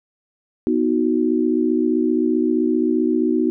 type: chord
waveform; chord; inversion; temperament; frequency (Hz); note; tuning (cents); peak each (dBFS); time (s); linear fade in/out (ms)
sine; B major; none; equal with one note detuned; 246.9 / 314.7 / 370; B3 / D#4 / F#4; 0 / +20 / 0; -20 / -19 / -21; 0.67-3.5; 0
effects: none